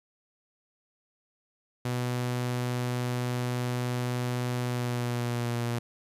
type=tone with pitch glide; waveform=sawtooth; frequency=123.47 to 119.06 Hz; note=B2 to A#2; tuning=0 to +37 cents; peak=-24 dBFS; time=1.85-5.79 s; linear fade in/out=5 ms; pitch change=-63 cents; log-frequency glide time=4.61-5.56 s; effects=resampled to 32000 Hz + 11-bit